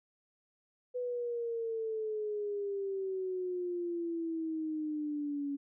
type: exponential sweep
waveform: sine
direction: down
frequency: 498.2 to 280.2 Hz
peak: -33 dBFS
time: 0.94-5.57 s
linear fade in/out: 20 ms
effects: none